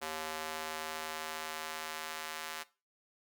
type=tone with high-pass filter sweep; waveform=square; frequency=78.7 Hz; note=D#2; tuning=20 cents sharp; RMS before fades=-41 dBFS; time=0.01-2.64 s; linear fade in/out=20 ms; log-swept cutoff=640 to 1200 Hz; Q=0.77; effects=noise-tail reverb RT60 0.3 s tail -18 dB re dry + Opus 48 kbps